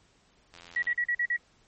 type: click train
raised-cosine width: 0.2 ms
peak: -30 dBFS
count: 34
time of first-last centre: 0.54-0.924 s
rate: 86 Hz
type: tone bursts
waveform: sine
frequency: 1926 Hz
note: B6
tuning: 44 cents flat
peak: -24 dBFS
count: 6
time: 0.76-1.365 s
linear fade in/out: 5 ms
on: 65 ms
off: 43 ms
effects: pink hiss -64 dBFS RMS until 1.67 s + MP3 32 kbps